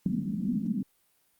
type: band-pass noise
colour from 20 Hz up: pink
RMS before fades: -30 dBFS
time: 0.06-0.83 s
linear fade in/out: 2 ms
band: 170 to 250 Hz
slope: 48 dB/octave
effects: white hiss -69 dBFS RMS until 1.39 s + Opus 48 kbps